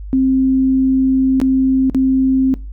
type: tone with dropouts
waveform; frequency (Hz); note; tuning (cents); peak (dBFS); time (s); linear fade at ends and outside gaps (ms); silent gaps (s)
sine; 263.3; C4; +11; -10; 0.13-2.54; 0; 1.401-1.415 / 1.898-1.947
effects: noise-tail reverb RT60 0.3 s tail -21 dB re dry + added 50 Hz sine -26 dBFS peak until 2.72 s